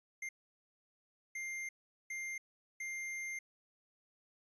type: tone bursts at uneven times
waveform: square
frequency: 2100 Hz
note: C7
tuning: 6 cents sharp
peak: -40 dBFS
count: 4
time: 0.22-0.29 / 1.35-1.69 / 2.1-2.38 / 2.8-3.39 s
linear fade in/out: 5 ms
effects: resampled to 22050 Hz